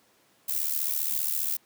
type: noise with amplitude modulation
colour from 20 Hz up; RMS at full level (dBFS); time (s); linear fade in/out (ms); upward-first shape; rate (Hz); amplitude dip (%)
violet; -25; 0.48-1.57; 10; sine; 74.9; 80
effects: pink hiss -63 dBFS RMS until 1.65 s + high-pass 200 Hz 12 dB/octave